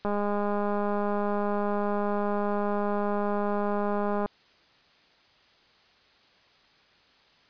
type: click train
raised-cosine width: 1 ms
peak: -16 dBFS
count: 864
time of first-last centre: 0.05-4.26 s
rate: 205 Hz
effects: white hiss -60 dBFS RMS until 7.49 s + resampled to 11025 Hz